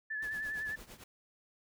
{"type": "tone with vibrato", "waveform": "sine", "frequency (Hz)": 1734, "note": "A6", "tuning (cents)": -26, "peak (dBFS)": -35, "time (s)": [0.1, 0.76], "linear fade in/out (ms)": 10, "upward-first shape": "sine", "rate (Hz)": 9.8, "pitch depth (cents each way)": 37}
{"type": "noise with tremolo", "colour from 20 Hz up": "pink", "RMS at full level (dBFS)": -49, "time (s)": [0.22, 1.04], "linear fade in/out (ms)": 5, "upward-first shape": "triangle", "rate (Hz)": 8.9, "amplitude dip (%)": 85}
{"effects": []}